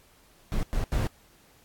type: noise bursts at uneven times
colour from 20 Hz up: brown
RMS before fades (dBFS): -26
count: 3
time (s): 0.52-0.63 / 0.73-0.84 / 0.92-1.07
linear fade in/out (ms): 0
effects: pink hiss -59 dBFS RMS until 1.64 s + AAC 64 kbps